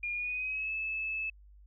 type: tone with pitch glide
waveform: sine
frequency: 2420 to 2609 Hz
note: D#7 to E7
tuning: -49 to -18 cents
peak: -32 dBFS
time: 0.03-1.3 s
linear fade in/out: 5 ms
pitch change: +131 cents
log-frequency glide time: 0.13-0.72 s
effects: added 50 Hz sine -53 dBFS peak until 1.66 s